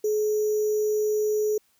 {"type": "tone with sample-and-hold", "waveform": "sine", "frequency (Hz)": 425, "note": "G#4", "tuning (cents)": 40, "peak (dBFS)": -21, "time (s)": [0.04, 1.58], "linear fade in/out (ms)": 5, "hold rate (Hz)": 6300, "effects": ["white hiss -66 dBFS RMS until 1.79 s"]}